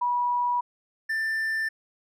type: tone pair in turn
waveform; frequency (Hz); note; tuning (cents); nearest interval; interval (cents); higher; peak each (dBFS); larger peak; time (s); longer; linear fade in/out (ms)
sine / triangle; 973 / 1779.3; B5 / A6; -26 / +19; minor seventh; 1045; second; -22 / -23; first; 0.01-0.61 / 1.09-1.69; neither; 10
effects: none